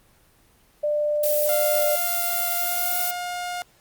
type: tone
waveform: sine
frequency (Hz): 595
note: D5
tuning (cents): +22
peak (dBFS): -20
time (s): 0.83-1.96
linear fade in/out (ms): 10
type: noise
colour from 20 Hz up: violet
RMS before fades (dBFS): -25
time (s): 1.23-3.11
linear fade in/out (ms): 5
type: tone with pitch glide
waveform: sawtooth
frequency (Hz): 698.5 to 711.9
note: F5 to F5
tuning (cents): 0 to +33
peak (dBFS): -24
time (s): 1.49-3.62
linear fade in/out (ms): 0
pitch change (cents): +33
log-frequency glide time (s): 2.52-2.93
effects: pink hiss -58 dBFS RMS until 3.8 s + Opus 24 kbps